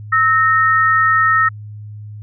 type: tone pair together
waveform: sine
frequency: 1300 / 1844.9 Hz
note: E6 / A#6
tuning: -24 / -18 cents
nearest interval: tritone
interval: 606 cents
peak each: -12 / -14 dBFS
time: 0.12-1.49 s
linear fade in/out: 10 ms
effects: added 105 Hz sine -29 dBFS peak until 2.22 s